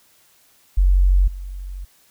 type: tone with level steps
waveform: sine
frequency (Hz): 46.25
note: F#1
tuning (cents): 0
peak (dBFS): -11 / -28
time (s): 0.77-1.85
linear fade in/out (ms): 10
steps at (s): 1.27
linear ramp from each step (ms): 10
effects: white hiss -56 dBFS RMS until 2.1 s